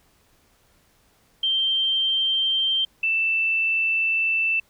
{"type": "tone pair in turn", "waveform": "sine", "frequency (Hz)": [3144, 2658], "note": ["G7", "E7"], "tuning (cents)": [4, 14], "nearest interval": "minor third", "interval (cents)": 290, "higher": "first", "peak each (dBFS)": -19, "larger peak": "neither", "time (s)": [[1.43, 2.85], [3.03, 4.6]], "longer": "second", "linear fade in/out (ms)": 5, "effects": ["pink hiss -61 dBFS RMS until 4.69 s"]}